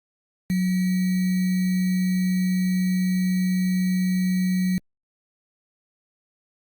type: tone with sample-and-hold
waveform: sine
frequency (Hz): 184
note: F#3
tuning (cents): -9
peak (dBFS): -19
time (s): 0.5-4.78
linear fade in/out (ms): 0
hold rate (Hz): 2100
effects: Opus 48 kbps